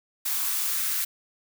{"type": "noise with high-pass filter sweep", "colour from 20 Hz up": "blue", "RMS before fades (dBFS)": -27, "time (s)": [0.25, 1.05], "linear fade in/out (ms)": 10, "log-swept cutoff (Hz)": [890, 1500], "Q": 1.9, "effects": []}